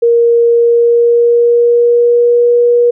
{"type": "tone with pitch glide", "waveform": "sine", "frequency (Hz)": [469.1, 479.5], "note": ["A#4", "A#4"], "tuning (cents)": [11, 49], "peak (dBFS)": -5, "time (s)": [0.02, 2.91], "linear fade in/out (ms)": 10, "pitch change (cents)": 38, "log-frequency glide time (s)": [0.46, 2.52], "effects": []}